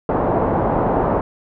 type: low-pass noise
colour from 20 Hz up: white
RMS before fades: -18 dBFS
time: 0.09-1.21 s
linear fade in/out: 2 ms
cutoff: 910 Hz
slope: 24 dB/octave
effects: none